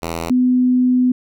5% pulse / sine tone pair in turn, 83.2 / 251.3 Hz, E2 / B3, +17 / +30 cents, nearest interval octave + perfect fifth, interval 1913 cents, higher second, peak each -11 dBFS, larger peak neither, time 0.02-0.3 / 0.3-1.12 s, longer second, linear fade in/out 5 ms, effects none

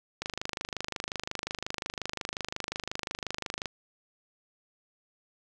click train, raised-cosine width 0.2 ms, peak -15 dBFS, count 89, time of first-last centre 0.22-3.658 s, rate 25.6 Hz, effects none

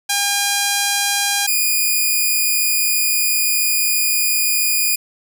5% pulse tone pair in turn, 807 / 2449 Hz, G#5 / D#7, -50 / -28 cents, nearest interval octave + perfect fifth, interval 1922 cents, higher second, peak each -4 / -5 dBFS, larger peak first, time 0.09-1.47 / 1.47-4.96 s, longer second, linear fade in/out 10 ms, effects none

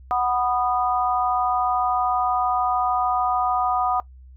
harmonic tone, 246.7 Hz, B3, 2 cents flat, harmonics 3 / 4 / 5, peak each -21 / -27 / -24 dBFS, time 0.11-4 s, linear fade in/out 0 ms, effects noise-tail reverb RT60 0.1 s tail -19 dB re dry + added 64 Hz sine -42 dBFS peak until 4.36 s

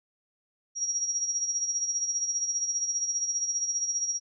sine tone with tremolo, 5670 Hz, F8, 25 cents sharp, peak -24 dBFS, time 0.75-4.2 s, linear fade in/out 50 ms, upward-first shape sine, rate 15 Hz, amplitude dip 60%, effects none

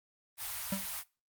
white band-stop noise, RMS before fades -39 dBFS, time 0.37-1.04 s, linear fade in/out 50 ms, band 110 to 710 Hz, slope 24 dB/octave
square tone with exponential decay, 194 Hz, G3, 18 cents flat, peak -29 dBFS, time 0.72-0.87 s, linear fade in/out 5 ms, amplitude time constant 31 ms
effects noise-tail reverb RT60 0.3 s tail -22 dB re dry + Opus 32 kbps

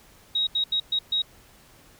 sine tone bursts at uneven times, 3796 Hz, A#7, 31 cents sharp, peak -21 dBFS, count 5, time 0.35-0.47 / 0.55-0.64 / 0.72-0.8 / 0.92-0.99 / 1.12-1.22 s, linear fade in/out 5 ms, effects pink hiss -54 dBFS RMS until 1.99 s

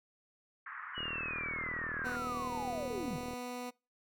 pink band-pass noise, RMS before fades -45 dBFS, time 0.66-2.16 s, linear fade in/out 2 ms, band 1100 to 1900 Hz, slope 48 dB/octave
sine linear sweep, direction down, 2969 to 98 Hz, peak -37 dBFS, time 0.94-3.2 s, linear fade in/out 50 ms
click train, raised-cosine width 2 ms, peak -32 dBFS, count 94, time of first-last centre 0.98-3.334 s, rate 39.5 Hz
15% pulse tone, 246.9 Hz, B3, in tune, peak -33 dBFS, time 2.04-3.71 s, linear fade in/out 20 ms
effects noise-tail reverb RT60 0.3 s tail -25 dB re dry

